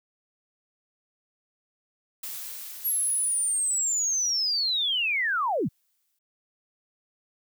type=noise with exponential decay; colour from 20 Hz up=blue; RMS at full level=-35 dBFS; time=2.23-6.19 s; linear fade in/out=5 ms; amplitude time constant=860 ms
type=linear sweep; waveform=sine; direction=down; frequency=11520 to 89.2 Hz; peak=-23 dBFS; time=2.84-5.69 s; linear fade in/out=20 ms
effects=none